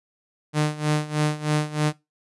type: tone with tremolo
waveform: sawtooth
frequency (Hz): 151.2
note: D#3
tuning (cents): -49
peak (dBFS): -14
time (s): 0.53-1.93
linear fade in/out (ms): 50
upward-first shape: sine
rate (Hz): 3.2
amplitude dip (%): 85
effects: noise-tail reverb RT60 0.2 s tail -19 dB re dry + resampled to 24000 Hz